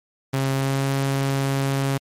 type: tone with pitch glide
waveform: sawtooth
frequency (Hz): 135 to 136.81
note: C#3 to C#3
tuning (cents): -45 to -22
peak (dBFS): -16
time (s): 0.33-1.98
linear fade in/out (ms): 10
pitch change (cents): +23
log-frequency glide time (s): 0.52-0.87
effects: MP3 64 kbps